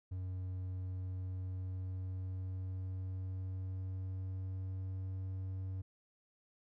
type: tone with pitch glide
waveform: triangle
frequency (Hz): 92.5 to 94.39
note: F#2 to F#2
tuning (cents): 0 to +35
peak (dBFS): -36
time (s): 0.11-5.82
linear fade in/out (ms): 10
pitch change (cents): +35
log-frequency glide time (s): 0.57-5.15
effects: none